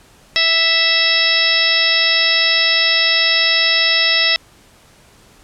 harmonic tone with a mistuned harmonic, 659.3 Hz, E5, in tune, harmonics 1 / 2 / 3 / 4 / 5 / 6 / 7 / 8, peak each -27 / -29 / -18 / -19 / -21 / -18 / -25 / -17 dBFS, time 0.36-4.36 s, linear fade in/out 0 ms, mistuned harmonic 6, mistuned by -46 cents, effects pink hiss -48 dBFS RMS until 5.43 s + low-pass 11000 Hz 12 dB/octave

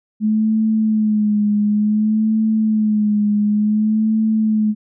sine tone with vibrato, 213.5 Hz, G#3, 48 cents sharp, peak -13 dBFS, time 0.2-4.75 s, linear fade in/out 50 ms, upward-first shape sine, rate 0.56 Hz, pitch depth 47 cents each way, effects none

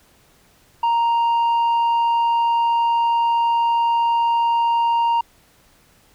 sine tone with tanh clipping, 932.3 Hz, A#5, in tune, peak -16 dBFS, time 0.83-5.21 s, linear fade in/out 5 ms, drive 4 dB, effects pink hiss -55 dBFS RMS until 6.14 s

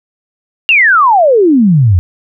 sine exponential sweep, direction down, 2852 to 82.41 Hz, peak -4 dBFS, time 0.69-1.99 s, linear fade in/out 0 ms, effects none

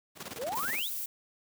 pink noise with tremolo, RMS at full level -39 dBFS, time 0.15-0.81 s, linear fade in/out 50 ms, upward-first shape square, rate 19 Hz, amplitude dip 70%
sine exponential sweep, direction up, 415.3 to 4186 Hz, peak -32 dBFS, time 0.37-0.9 s, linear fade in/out 50 ms
violet noise, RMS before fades -36 dBFS, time 0.55-1.06 s, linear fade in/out 5 ms
effects high-pass 150 Hz 12 dB/octave

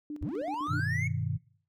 sine tone with tremolo, 297.2 Hz, D4, 21 cents sharp, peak -34 dBFS, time 0.1-0.8 s, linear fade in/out 2 ms, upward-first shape square, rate 7.9 Hz, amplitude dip 65%
triangle linear sweep, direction up, 30.43 to 2244 Hz, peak -30 dBFS, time 0.21-1.08 s, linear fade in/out 10 ms
sine chord, G augmented, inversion none, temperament equal, 98 / 123.47 / 155.56 Hz, G2 / B2 / D#3, 0 / 0 / 0 cents, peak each -33 dBFS, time 0.68-1.38 s, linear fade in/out 20 ms
effects noise-tail reverb RT60 0.5 s tail -20 dB re dry

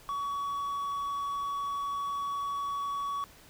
triangle tone, 1128 Hz, C#6, 30 cents sharp, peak -29 dBFS, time 0.09-3.24 s, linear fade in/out 0 ms, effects pink hiss -55 dBFS RMS until 3.49 s

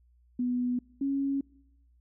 sine tone pair in turn, 246.9 / 275.8 Hz, B3 / C#4, 0 / -9 cents, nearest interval major second, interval 191 cents, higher second, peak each -26 dBFS, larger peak neither, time 0.39-0.79 / 1.01-1.41 s, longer neither, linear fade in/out 5 ms, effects noise-tail reverb RT60 0.9 s tail -25 dB re dry + added 60 Hz sine -60 dBFS peak until 2 s

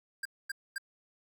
square tone bursts, 1600 Hz, G6, 35 cents sharp, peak -34 dBFS, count 3, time 0.23-0.782 s, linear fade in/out 5 ms, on 24 ms, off 240 ms, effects none

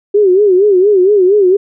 sine tone with vibrato, 390 Hz, G4, 9 cents flat, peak -5 dBFS, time 0.14-1.57 s, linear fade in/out 10 ms, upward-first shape sine, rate 4.3 Hz, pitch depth 140 cents each way, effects none

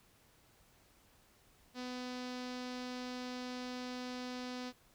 sawtooth tone with low-pass filter, 250.2 Hz, B3, 23 cents sharp, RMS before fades -43 dBFS, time 1.74-4.73 s, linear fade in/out 50 ms, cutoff 4900 Hz, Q 2.4, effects pink hiss -67 dBFS RMS until 4.94 s

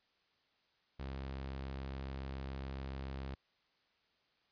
sawtooth tone, 67.1 Hz, C2, 44 cents sharp, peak -37 dBFS, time 0.99-3.35 s, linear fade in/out 10 ms, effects white hiss -75 dBFS RMS until 4.51 s + resampled to 11025 Hz

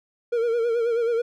triangle tone with vibrato, 466.2 Hz, A#4, in tune, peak -18 dBFS, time 0.32-1.22 s, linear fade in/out 10 ms, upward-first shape sine, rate 9.3 Hz, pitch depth 58 cents each way, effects none

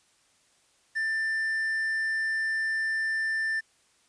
triangle tone with quantisation, 1780 Hz, A6, 20 cents sharp, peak -24 dBFS, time 0.95-3.61 s, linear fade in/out 20 ms, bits 9, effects white hiss -65 dBFS RMS until 4.08 s + resampled to 22050 Hz

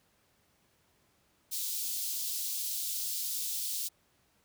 white high-pass noise, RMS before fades -35 dBFS, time 1.51-3.89 s, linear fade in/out 20 ms, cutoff 3600 Hz, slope 24 dB/octave, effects pink hiss -70 dBFS RMS until 4.44 s + high-pass 60 Hz 12 dB/octave

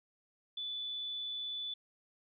sine tone, 3478 Hz, A7, 21 cents flat, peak -37 dBFS, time 0.57-1.74 s, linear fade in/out 5 ms, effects none

